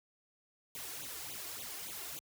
white noise with flanger, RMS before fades -44 dBFS, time 0.75-2.19 s, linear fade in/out 0 ms, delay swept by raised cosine 0.28 to 2.88 ms, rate 3.5 Hz, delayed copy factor +1, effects high-pass 60 Hz 12 dB/octave

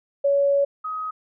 sine tone pair in turn, 562 / 1261.6 Hz, C#5 / D#6, +24 / +24 cents, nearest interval octave + major second, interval 1400 cents, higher second, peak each -16 / -26 dBFS, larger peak first, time 0.24-0.65 / 0.84-1.11 s, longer first, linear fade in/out 10 ms, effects none

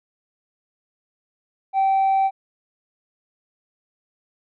triangle tone with tanh clipping, 775 Hz, G5, 20 cents flat, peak -16 dBFS, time 1.73-2.31 s, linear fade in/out 50 ms, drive 6 dB, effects none

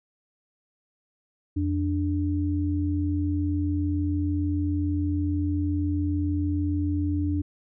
sine tone pair together, 86.74 / 293.7 Hz, F2 / D4, -11 / 0 cents, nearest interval octave + major sixth, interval 2111 cents, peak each -25 / -26 dBFS, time 1.56-7.42 s, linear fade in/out 10 ms, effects none

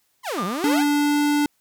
sawtooth exponential two-way sweep, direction down then up, 1108.7 to 168.4 to 959 Hz, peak -21 dBFS, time 0.23-0.85 s, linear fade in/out 50 ms, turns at 0.44 s
triangle tone with exponential decay, 1200 Hz, D6, 37 cents sharp, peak -22 dBFS, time 0.38-1.21 s, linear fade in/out 2 ms, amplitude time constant 180 ms
square tone with pitch glide, 290.9 to 292.8 Hz, D4 to D4, -16 to -5 cents, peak -18 dBFS, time 0.64-1.46 s, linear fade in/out 2 ms, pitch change +11 cents, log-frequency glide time 0.87-1.2 s
effects white hiss -67 dBFS RMS until 1.6 s

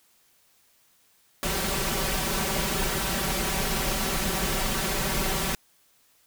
pink noise with comb filter, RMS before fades -27 dBFS, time 1.43-5.55 s, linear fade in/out 0 ms, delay 5.2 ms, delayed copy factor +0.9, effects white hiss -63 dBFS RMS until 6.26 s

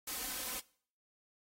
white noise with comb filter, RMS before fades -40 dBFS, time 0.07-0.6 s, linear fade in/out 5 ms, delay 3.9 ms, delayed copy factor +0.9, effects noise-tail reverb RT60 0.5 s tail -21 dB re dry + AAC 48 kbps

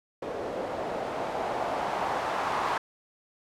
blue noise with low-pass filter sweep, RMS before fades -31 dBFS, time 0.22-2.78 s, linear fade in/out 5 ms, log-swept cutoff 510 to 1000 Hz, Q 2, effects none

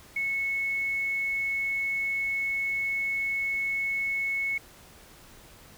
sine tone with quantisation, 2200 Hz, C#7, 14 cents flat, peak -26 dBFS, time 0.16-4.58 s, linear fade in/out 5 ms, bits 9, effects pink hiss -52 dBFS RMS until 5.77 s

